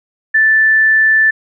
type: tone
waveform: sine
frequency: 1760 Hz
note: A6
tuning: in tune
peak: -7 dBFS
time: 0.34-1.31 s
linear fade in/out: 10 ms
effects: none